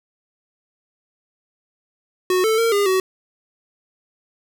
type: tone with pitch steps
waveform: square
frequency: 367.6 / 441 / 458.4 / 405.5 / 376.2 Hz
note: F#4 / A4 / A#4 / G#4 / F#4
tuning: -11 / +4 / -29 / -41 / +29 cents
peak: -16 dBFS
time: 2.3-3 s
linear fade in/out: 2 ms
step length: 140 ms
effects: none